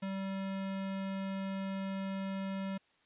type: tone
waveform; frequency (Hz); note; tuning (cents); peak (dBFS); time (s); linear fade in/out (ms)
square; 193.4; G3; -23; -36; 0.02-2.78; 10
effects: white hiss -70 dBFS RMS until 3.05 s + resampled to 8000 Hz